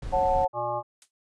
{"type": "noise", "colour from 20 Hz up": "brown", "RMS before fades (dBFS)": -34, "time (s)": [0.02, 0.45], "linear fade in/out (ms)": 5}
{"type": "chord", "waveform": "sine", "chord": "F# minor", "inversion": "second", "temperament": "equal with one note detuned", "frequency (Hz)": [546.4, 740, 880], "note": ["C#5", "F#5", "A5"], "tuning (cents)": [-25, 0, 0], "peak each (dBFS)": [-25, -24, -26], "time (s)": [0.12, 0.48], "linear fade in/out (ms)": 20}
{"type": "harmonic tone", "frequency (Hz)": 119.7, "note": "A#2", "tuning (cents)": 46, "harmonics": [1, 3, 5, 7, 9, 10], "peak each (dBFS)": [-40, -39, -31, -30, -34, -38], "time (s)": [0.53, 0.83], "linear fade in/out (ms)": 50}
{"type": "noise with exponential decay", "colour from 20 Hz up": "blue", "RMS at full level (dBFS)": -43, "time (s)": [1.02, 1.11], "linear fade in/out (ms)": 1, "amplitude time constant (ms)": 18}
{"effects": ["resampled to 22050 Hz"]}